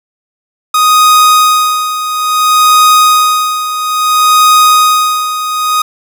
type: tone with tremolo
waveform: 45% pulse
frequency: 1246 Hz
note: D#6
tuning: 2 cents sharp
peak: -3 dBFS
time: 0.74-5.82 s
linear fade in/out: 5 ms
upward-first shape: sine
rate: 0.59 Hz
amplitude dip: 70%
effects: none